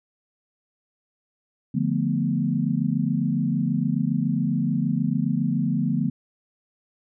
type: chord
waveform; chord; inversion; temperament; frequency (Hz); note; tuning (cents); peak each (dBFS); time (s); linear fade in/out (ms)
sine; B half-diminished seventh; first; equal; 146.83 / 174.61 / 220 / 246.9; D3 / F3 / A3 / B3; 0 / 0 / 0 / 0; -26; 1.74-6.1; 10
effects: none